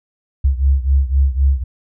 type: beating tone pair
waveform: sine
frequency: 66.8 / 70.7 Hz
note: C2 / C#2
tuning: +36 / +35 cents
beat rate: 3.9 Hz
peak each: -13 / -16 dBFS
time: 0.44-1.64 s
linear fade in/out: 10 ms
effects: none